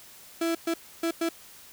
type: tone bursts at uneven times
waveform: 35% pulse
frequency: 332.2 Hz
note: E4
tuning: 13 cents sharp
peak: -23 dBFS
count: 4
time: 0.41-0.55 / 0.67-0.74 / 1.03-1.11 / 1.21-1.29 s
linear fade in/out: 5 ms
effects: white hiss -50 dBFS RMS until 1.72 s